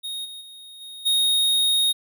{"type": "tone with level steps", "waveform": "square", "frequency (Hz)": 3729, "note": "A#7", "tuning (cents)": 0, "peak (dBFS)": [-29, -36, -41, -37, -18], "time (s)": [0.03, 1.93], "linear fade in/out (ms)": 20, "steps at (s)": [0.24, 0.4, 0.8, 1.05], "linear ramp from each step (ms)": 20, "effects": []}